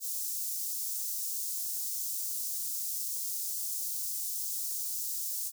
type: high-pass noise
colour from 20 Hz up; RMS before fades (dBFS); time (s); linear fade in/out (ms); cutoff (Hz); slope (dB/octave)
white; -35; 0-5.52; 50; 5500; 24
effects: none